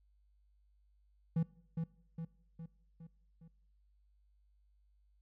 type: tone with echo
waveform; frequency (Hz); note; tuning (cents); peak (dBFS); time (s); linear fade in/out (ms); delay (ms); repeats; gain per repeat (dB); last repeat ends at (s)
triangle; 164.3; E3; -5; -27; 1.36-1.43; 5; 410; 5; -5; 3.48
effects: noise-tail reverb RT60 0.8 s tail -22 dB re dry + added 50 Hz sine -67 dBFS peak until 5.21 s